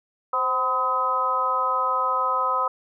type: harmonic tone with a mistuned harmonic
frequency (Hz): 253.7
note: B3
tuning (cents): +47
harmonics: 2 / 3 / 4 / 5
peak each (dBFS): -30 / -32 / -24 / -23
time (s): 0.33-2.68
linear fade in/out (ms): 5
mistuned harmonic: 2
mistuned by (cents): +49
effects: none